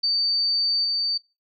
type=tone with level steps; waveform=sine; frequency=4593 Hz; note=D8; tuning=39 cents flat; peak=-19 / -21 dBFS; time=0.03-1.18 s; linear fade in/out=10 ms; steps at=0.84 s; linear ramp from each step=10 ms; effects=noise-tail reverb RT60 0.3 s tail -24 dB re dry